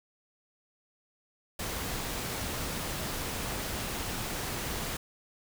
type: noise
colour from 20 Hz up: pink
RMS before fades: -35 dBFS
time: 1.59-4.97 s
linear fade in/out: 5 ms
effects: none